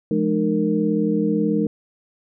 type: tone cluster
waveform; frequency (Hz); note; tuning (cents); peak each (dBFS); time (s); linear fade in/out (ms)
sine; 172.9 / 211.3 / 304.1 / 462.4; F3 / G#3 / D#4 / A#4; -17 / +30 / -40 / -14; -25 / -21 / -22 / -24; 0.11-1.67; 2
effects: none